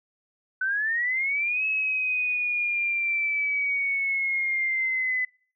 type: linear two-way sweep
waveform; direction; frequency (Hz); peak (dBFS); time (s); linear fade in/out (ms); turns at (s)
sine; up then down; 1500 to 2581 to 2007; -23; 0.61-5.25; 5; 1.65
effects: noise-tail reverb RT60 0.5 s tail -26 dB re dry